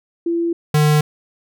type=tone pair in turn; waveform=sine / square; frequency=338.3 / 150.7 Hz; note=E4 / D3; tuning=+45 / +45 cents; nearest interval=octave + major second; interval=1400 cents; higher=first; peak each=-16 / -12 dBFS; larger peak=second; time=0.26-0.53 / 0.74-1.01 s; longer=neither; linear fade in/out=5 ms; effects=none